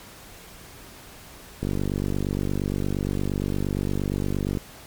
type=click train; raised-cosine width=3 ms; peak=-13 dBFS; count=144; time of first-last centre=1.63-4.572 s; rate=48.6 Hz; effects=pink hiss -45 dBFS RMS until 4.86 s + MP3 96 kbps